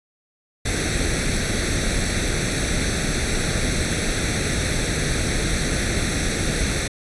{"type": "noise with comb filter", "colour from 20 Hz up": "pink", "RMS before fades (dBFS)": -22, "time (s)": [0.65, 6.88], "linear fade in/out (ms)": 10, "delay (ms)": 0.5, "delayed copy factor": 0.75, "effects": ["resampled to 24000 Hz"]}